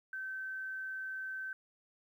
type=tone; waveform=sine; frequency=1541 Hz; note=G6; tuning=30 cents flat; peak=-38 dBFS; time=0.13-1.53 s; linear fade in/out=2 ms; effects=12-bit